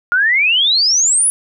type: exponential sweep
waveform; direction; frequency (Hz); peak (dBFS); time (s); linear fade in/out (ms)
sine; up; 1396.9 to 10548; -10; 0.12-1.3; 0
effects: none